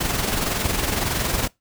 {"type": "noise with amplitude modulation", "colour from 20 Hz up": "pink", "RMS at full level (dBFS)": -21, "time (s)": [0, 1.48], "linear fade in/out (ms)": 10, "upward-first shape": "sine", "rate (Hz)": 21.7, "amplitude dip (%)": 50, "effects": ["noise-tail reverb RT60 0.2 s tail -23 dB re dry"]}